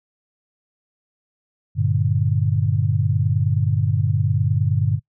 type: chord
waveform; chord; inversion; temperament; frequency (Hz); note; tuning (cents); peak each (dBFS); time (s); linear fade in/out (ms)
sine; G minor; none; equal with one note detuned; 98 / 117.15 / 146.83; G2 / Bb2 / D3; 0 / +9 / 0; -20 / -21 / -21; 1.75-5; 50
effects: noise-tail reverb RT60 0.1 s tail -22 dB re dry